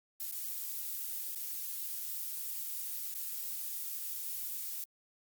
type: noise with dropouts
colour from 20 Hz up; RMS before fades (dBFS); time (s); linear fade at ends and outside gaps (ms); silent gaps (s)
violet; -39; 0.2-4.84; 2; 0.314-0.322 / 1.35-1.357 / 3.142-3.149
effects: Opus 48 kbps